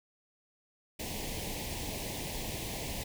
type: band-stop noise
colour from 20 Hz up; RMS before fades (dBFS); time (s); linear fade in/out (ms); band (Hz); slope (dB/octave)
pink; -38; 0.99-3.04; 10; 950 to 1900; 48
effects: none